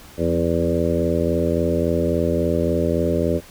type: harmonic tone with a mistuned harmonic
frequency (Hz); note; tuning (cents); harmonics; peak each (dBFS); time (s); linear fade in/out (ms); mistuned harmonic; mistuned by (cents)
83.6; E2; +25; 1 / 2 / 3 / 4 / 5 / 6 / 7; -25 / -25 / -25 / -25 / -25 / -25 / -25; 0.17-3.41; 50; 2; +30
effects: pink hiss -44 dBFS RMS until 3.5 s